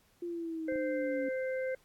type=exponential sweep; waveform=sine; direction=down; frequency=349.2 to 277.2 Hz; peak=-35 dBFS; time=0.22-1.29 s; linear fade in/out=5 ms
type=harmonic tone; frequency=520 Hz; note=C5; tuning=11 cents flat; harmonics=1 / 3 / 4; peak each=-32 / -44 / -45 dBFS; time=0.68-1.75 s; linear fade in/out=5 ms
type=clicks; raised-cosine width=2 ms; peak=-37 dBFS; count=2; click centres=0.723 / 0.758 s
effects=pink hiss -68 dBFS RMS until 1.84 s + AAC 64 kbps